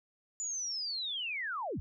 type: linear sweep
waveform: sine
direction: down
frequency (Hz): 7040 to 43.65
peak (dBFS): -34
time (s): 0.4-1.8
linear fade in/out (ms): 0
effects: none

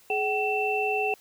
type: tone cluster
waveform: sine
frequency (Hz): 422.7 / 762 / 2677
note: G#4 / G5 / E7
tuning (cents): +31 / -49 / +26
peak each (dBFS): -28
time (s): 0.1-1.14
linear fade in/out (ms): 2
effects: white hiss -57 dBFS RMS until 1.2 s

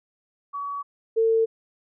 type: tone pair in turn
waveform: sine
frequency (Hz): 1133 / 449.6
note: C#6 / A4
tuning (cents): +37 / +37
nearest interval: octave + major third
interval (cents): 1600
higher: first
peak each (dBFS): -28 / -17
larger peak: second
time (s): 0.53-0.83 / 1.16-1.46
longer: neither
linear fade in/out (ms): 20
effects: none

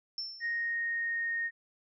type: tone with exponential decay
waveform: sine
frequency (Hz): 5370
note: E8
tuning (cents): +31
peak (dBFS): -32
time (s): 0.18-0.74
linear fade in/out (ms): 1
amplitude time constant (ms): 120
type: tone with pitch glide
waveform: sine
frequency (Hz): 1864.7 to 1851.8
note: A#6 to A#6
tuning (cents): 0 to -12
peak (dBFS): -30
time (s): 0.4-1.51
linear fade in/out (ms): 50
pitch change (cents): -12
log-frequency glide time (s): 0.52-1.35
effects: none

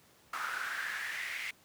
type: noise with high-pass filter sweep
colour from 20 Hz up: brown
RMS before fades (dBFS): -38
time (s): 0.33-1.51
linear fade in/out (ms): 5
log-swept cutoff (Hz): 1300 to 2200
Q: 6
effects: pink hiss -63 dBFS RMS until 1.64 s + high-pass 100 Hz 12 dB/octave

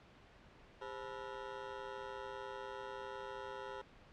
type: ring-modulated tone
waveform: 20% pulse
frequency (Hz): 462.6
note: A#4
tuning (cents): -13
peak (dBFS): -36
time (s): 0.81-3.82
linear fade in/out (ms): 10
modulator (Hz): 60.2
effects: pink hiss -61 dBFS RMS until 4.12 s + low-pass 3000 Hz 12 dB/octave

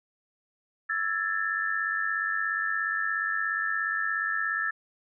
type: tone cluster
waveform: sine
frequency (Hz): 1326 / 1679 / 1776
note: E6 / G#6 / A6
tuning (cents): +10 / +18 / +16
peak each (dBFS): -32 / -31 / -29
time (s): 0.89-4.71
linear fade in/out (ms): 10
effects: none

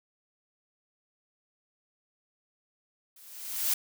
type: noise with level ramp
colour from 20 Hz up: blue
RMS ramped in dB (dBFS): -55 to -25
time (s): 3.16-3.74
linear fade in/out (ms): 5
effects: none

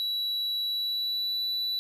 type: tone with pitch glide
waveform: triangle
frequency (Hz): 3922 to 3958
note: B7 to B7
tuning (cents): -13 to +3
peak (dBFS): -26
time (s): 0-1.79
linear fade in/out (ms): 0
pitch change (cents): +16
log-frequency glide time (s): 0.65-1.41
effects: none

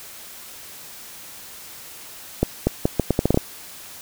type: accelerating click train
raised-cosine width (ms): 2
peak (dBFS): -3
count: 10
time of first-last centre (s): 2.43-3.374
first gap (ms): 240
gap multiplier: 0.77
effects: white hiss -40 dBFS RMS until 4.01 s

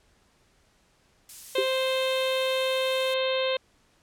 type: noise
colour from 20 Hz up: violet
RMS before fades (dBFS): -36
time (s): 1.29-3.14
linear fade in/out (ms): 2
type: harmonic tone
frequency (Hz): 523.3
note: C5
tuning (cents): 0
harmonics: 1 / 2 / 3 / 4 / 5 / 6 / 7 / 8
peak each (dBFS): -25 / -35 / -39 / -38 / -35 / -35 / -34 / -41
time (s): 1.55-3.57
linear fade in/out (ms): 5
type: tone with exponential decay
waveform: sine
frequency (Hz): 391.5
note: G4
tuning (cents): -2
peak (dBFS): -19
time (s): 1.58-1.69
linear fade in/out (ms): 5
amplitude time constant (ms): 23
effects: pink hiss -64 dBFS RMS until 4.02 s + low-pass 9000 Hz 12 dB/octave

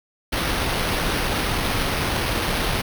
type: noise with sample-and-hold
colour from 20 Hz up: pink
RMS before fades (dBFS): -23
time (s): 0.32-2.82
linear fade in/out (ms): 10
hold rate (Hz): 7350
effects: none

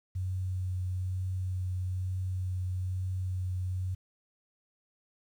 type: tone with vibrato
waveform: sine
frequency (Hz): 92.4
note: F#2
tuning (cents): -2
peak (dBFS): -30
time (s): 0.15-3.95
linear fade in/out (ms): 10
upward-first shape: triangle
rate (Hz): 1.1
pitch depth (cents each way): 16
effects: 10-bit

